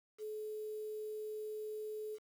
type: tone with quantisation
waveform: sine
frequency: 428.5 Hz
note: A4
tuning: 46 cents flat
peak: -40 dBFS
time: 0.18-2.19 s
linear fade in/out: 50 ms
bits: 10
effects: none